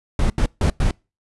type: noise bursts at uneven times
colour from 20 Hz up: brown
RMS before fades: -17 dBFS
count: 4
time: 0.19-0.3 / 0.38-0.46 / 0.61-0.7 / 0.8-0.91 s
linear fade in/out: 2 ms
effects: noise-tail reverb RT60 0.3 s tail -26 dB re dry + resampled to 24000 Hz